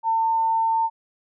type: tone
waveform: sine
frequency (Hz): 901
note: A5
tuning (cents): +41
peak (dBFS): -18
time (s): 0.03-0.9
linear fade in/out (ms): 50
effects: none